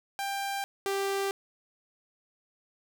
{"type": "tone pair in turn", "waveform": "sawtooth", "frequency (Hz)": [792, 393.4], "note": ["G5", "G4"], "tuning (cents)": [18, 6], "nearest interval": "octave", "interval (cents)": 1212, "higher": "first", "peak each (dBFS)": [-27, -24], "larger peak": "second", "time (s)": [[0.19, 0.64], [0.86, 1.31]], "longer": "neither", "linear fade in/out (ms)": 0, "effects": []}